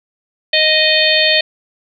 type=harmonic tone with a mistuned harmonic; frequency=622 Hz; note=D#5; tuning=1 cent flat; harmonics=1 / 3 / 4 / 5 / 6 / 7; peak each=-17 / -17 / -17 / -17 / -17 / -17 dBFS; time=0.53-1.41 s; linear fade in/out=5 ms; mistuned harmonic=6; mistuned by=-54 cents; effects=none